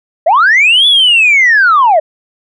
sine linear two-way sweep, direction up then down, 587.3 to 3477 to 587.3 Hz, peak -3 dBFS, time 0.26-2 s, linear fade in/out 10 ms, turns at 0.87 s, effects tanh soft clip ceiling -1 dBFS

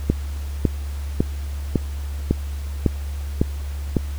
click train, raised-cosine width 3 ms, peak -3 dBFS, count 8, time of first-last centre 0.1-3.967 s, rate 1.81 Hz, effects added 71 Hz sine -25 dBFS peak until 4.18 s + pink hiss -43 dBFS RMS until 4.18 s

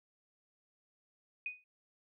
sine tone with exponential decay, 2489 Hz, D#7, in tune, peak -33 dBFS, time 1.46-1.64 s, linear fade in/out 2 ms, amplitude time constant 39 ms, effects none

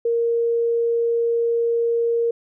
sine tone, 466.2 Hz, A#4, in tune, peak -17 dBFS, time 0.05-2.31 s, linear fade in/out 5 ms, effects none

